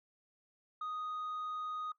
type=tone; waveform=sine; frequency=1244.5 Hz; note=D#6; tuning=in tune; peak=-35 dBFS; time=0.81-1.92 s; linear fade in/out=5 ms; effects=noise-tail reverb RT60 0.1 s tail -17 dB re dry + tanh soft clip ceiling -36 dBFS